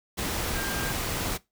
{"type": "tone in noise", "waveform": "sine", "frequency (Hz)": 1596, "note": "G6", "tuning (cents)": 31, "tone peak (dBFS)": -35, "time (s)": [0.54, 0.93], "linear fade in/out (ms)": 20, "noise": "pink", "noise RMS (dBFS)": -30, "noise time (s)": [0.17, 1.38], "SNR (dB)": -8, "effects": ["noise-tail reverb RT60 0.2 s tail -20 dB re dry"]}